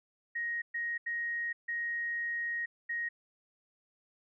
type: tone bursts at uneven times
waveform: sine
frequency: 1877 Hz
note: A#6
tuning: 11 cents sharp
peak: -32 dBFS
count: 5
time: 0.35-0.62 / 0.74-0.98 / 1.06-1.53 / 1.68-2.66 / 2.89-3.09 s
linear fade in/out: 10 ms
effects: none